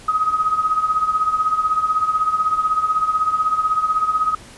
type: tone with tremolo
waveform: sine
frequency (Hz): 1263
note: D#6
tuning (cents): +26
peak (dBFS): -12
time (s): 0.08-4.35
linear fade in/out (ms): 5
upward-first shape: triangle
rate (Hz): 16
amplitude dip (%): 80
effects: pink hiss -42 dBFS RMS until 4.57 s + resampled to 24000 Hz